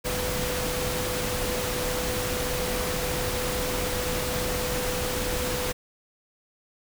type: tone in noise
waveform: sine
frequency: 498.7 Hz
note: B4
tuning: 17 cents sharp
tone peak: -31 dBFS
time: 0.04-5.73 s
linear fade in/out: 20 ms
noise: pink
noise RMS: -29 dBFS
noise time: 0.04-5.73 s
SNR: -5 dB
effects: none